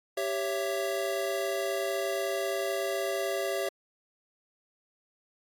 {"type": "chord", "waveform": "square", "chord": "C# diminished", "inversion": "second", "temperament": "equal with one note detuned", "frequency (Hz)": [392, 554.4, 665.4], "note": ["G4", "C#5", "E5"], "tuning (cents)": [0, 0, 16], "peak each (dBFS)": -34, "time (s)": [0.17, 3.69], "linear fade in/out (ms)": 5, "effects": ["AAC 64 kbps"]}